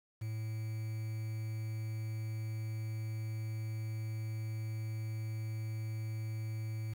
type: tone with quantisation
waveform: triangle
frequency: 110 Hz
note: A2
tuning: in tune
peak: -34 dBFS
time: 0.21-6.94 s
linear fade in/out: 10 ms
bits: 9
effects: none